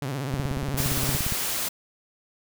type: tone with vibrato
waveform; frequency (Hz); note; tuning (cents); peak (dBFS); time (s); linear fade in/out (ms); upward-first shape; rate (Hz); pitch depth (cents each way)
sawtooth; 135.4; C#3; -40; -24; 0.02-1.17; 0; sine; 16; 140
type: click train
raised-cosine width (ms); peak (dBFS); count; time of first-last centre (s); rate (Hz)
5; -17; 18; 0.34-1.323; 17.3
type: noise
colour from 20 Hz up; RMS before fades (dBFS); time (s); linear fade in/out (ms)
white; -28; 0.77-1.69; 10
effects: none